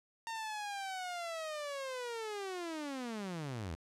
sawtooth linear sweep, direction down, 917 to 73.42 Hz, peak -35 dBFS, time 0.27-3.75 s, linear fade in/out 0 ms, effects low-pass 9000 Hz 12 dB/octave

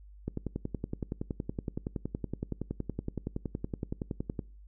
click train, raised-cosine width 3 ms, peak -20 dBFS, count 45, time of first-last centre 0.28-4.392 s, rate 10.7 Hz, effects noise-tail reverb RT60 0.4 s tail -24 dB re dry + added 50 Hz sine -49 dBFS peak until 4.67 s

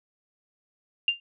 sine tone with exponential decay, 2794 Hz, F7, in tune, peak -16 dBFS, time 1.08-1.2 s, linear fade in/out 2 ms, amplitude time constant 26 ms, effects none

